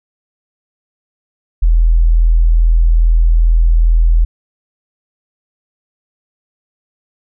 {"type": "tone", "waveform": "sine", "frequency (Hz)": 41.2, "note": "E1", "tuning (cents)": 0, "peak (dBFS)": -6, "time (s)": [1.62, 4.25], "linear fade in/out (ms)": 10, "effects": []}